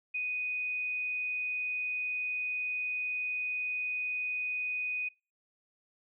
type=tone; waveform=sine; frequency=2489 Hz; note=D#7; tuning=in tune; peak=-31 dBFS; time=0.14-5.09 s; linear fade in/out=10 ms; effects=noise-tail reverb RT60 0.3 s tail -24 dB re dry